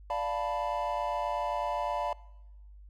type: chord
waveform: triangle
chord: B half-diminished seventh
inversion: first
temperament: equal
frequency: 587.3 / 698.5 / 880 / 987.8 Hz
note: D5 / F5 / A5 / B5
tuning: 0 / 0 / 0 / 0 cents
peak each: -33 dBFS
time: 0.1-2.13 s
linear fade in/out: 2 ms
effects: noise-tail reverb RT60 1.0 s tail -22 dB re dry + added 50 Hz sine -48 dBFS peak until 2.89 s